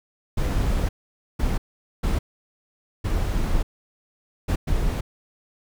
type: noise bursts at uneven times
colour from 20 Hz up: brown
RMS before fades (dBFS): -22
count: 6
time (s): 0.37-0.89 / 1.39-1.58 / 2.03-2.19 / 3.04-3.63 / 4.48-4.56 / 4.67-5.01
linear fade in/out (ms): 10
effects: none